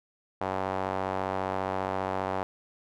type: tone with band-pass filter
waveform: sawtooth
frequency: 94.9 Hz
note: F#2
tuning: 44 cents sharp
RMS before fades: -31 dBFS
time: 0.41-2.43 s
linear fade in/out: 0 ms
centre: 810 Hz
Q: 1.7
effects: none